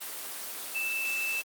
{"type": "tone in noise", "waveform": "sine", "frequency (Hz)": 2645, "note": "E7", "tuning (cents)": 5, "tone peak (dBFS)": -29, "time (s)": [0.74, 1.42], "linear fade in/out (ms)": 20, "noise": "white", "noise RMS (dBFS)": -38, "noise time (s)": [0, 1.43], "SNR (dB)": 6, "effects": ["high-pass 300 Hz 12 dB/octave", "Opus 24 kbps"]}